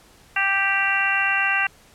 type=harmonic tone; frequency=392 Hz; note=G4; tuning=in tune; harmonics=2 / 3 / 4 / 5 / 6 / 7; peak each=-28 / -29 / -23 / -25 / -29 / -23 dBFS; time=0.36-1.67 s; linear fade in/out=5 ms; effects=pink hiss -52 dBFS RMS until 1.94 s + low-pass 12000 Hz 12 dB/octave